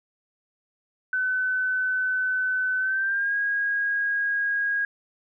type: tone with pitch glide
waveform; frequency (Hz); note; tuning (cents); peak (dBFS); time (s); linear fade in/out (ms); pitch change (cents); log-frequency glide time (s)
sine; 1512 to 1639.4; F#6 to G#6; +37 to -23; -22; 1.13-4.85; 2; +140; 2.78-3.35
effects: none